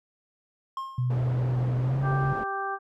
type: tone with exponential decay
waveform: triangle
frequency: 1068 Hz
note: C6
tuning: 35 cents sharp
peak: -26 dBFS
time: 0.77-1.28 s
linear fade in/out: 2 ms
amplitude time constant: 110 ms
type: tone with pitch glide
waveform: sine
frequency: 124.9 to 136.99 Hz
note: B2 to C#3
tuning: +20 to -20 cents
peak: -23 dBFS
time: 0.98-2.33 s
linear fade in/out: 5 ms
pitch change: +160 cents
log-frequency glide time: 1.81-2.01 s
type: low-pass noise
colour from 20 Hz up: white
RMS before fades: -37 dBFS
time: 1.1-2.44 s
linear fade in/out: 5 ms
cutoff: 540 Hz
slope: 12 dB/octave
type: harmonic tone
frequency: 392 Hz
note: G4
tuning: in tune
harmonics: 1 / 2 / 3 / 4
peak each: -36 / -32 / -32 / -35 dBFS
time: 2.02-2.79 s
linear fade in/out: 50 ms
effects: none